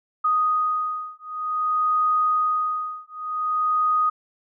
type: beating tone pair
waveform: sine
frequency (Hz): 1244.5 / 1245.03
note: D#6 / D#6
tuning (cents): 0 / +1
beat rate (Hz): 0.53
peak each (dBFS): -23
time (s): 0.24-4.1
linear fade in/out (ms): 10
effects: none